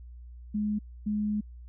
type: tone bursts at uneven times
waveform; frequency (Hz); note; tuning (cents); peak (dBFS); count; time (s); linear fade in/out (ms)
sine; 210; G#3; +19; -26; 2; 0.54-0.79 / 1.06-1.41; 10
effects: added 60 Hz sine -43 dBFS peak until 1.68 s